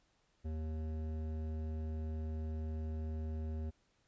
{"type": "tone with hard clipping", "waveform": "sine", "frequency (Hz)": 78.5, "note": "D#2", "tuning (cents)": 16, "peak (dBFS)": -39, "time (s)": [0.44, 3.71], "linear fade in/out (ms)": 20, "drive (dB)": 13, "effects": ["pink hiss -75 dBFS RMS until 4.07 s", "resampled to 16000 Hz"]}